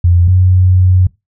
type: tone pair in turn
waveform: sine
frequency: 87.31 / 91.9 Hz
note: F2 / F#2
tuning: 0 / -11 cents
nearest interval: minor second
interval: 89 cents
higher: second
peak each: -5 dBFS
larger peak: neither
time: 0.04-0.28 / 0.28-1.07 s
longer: second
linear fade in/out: 5 ms
effects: noise-tail reverb RT60 0.2 s tail -21 dB re dry